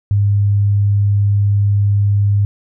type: tone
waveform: sine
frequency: 101.5 Hz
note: G#2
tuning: 39 cents flat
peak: -10 dBFS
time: 0.11-2.45 s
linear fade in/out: 0 ms
effects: none